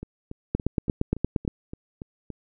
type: two click trains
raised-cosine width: 3 ms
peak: -9 / -22 dBFS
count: 9 / 9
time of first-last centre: 0.55-1.478 / 0.03-2.303 s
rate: 8.62 / 3.52 Hz
effects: none